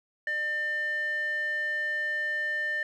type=tone with band-pass filter; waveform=square; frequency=600 Hz; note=D5; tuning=37 cents sharp; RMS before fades=-30 dBFS; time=0.27-2.83 s; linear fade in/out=2 ms; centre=1700 Hz; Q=7.7; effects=none